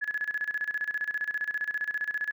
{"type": "tone with tremolo", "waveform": "sine", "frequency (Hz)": 1700, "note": "G#6", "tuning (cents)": 40, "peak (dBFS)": -26, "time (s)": [0.01, 2.32], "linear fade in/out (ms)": 20, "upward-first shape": "square", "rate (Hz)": 15, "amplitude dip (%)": 80, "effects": []}